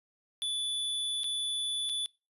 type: tone with dropouts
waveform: square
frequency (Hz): 3469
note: A7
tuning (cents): -25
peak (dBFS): -31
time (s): 0.42-2.06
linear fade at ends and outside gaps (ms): 0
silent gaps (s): 1.234-1.242 / 1.892-1.896
effects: noise-tail reverb RT60 0.3 s tail -26 dB re dry + resampled to 32000 Hz